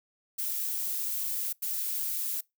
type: noise bursts at uneven times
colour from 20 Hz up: violet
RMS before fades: -32 dBFS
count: 2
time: 0.38-1.53 / 1.62-2.41 s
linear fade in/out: 10 ms
effects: noise-tail reverb RT60 0.2 s tail -24 dB re dry